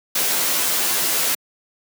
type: noise with comb filter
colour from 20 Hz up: white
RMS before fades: -20 dBFS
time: 0.15-1.35 s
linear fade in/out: 5 ms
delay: 12 ms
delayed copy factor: +0.85
effects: high-pass 200 Hz 12 dB/octave